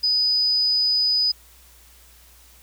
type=tone; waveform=sine; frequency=4980 Hz; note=D#8; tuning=1 cent sharp; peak=-17 dBFS; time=0.03-1.32 s; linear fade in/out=10 ms; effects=added 60 Hz sine -52 dBFS peak until 2.62 s + white hiss -52 dBFS RMS until 2.62 s